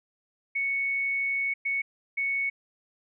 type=tone bursts at uneven times; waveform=sine; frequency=2217 Hz; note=C#7; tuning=in tune; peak=-25 dBFS; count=3; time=0.55-1.54 / 1.65-1.82 / 2.17-2.5 s; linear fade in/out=10 ms; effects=none